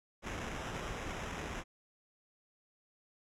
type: noise with sample-and-hold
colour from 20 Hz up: pink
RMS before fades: -41 dBFS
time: 0.22-1.64 s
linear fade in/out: 50 ms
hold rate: 4410 Hz
effects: low-pass 8000 Hz 12 dB/octave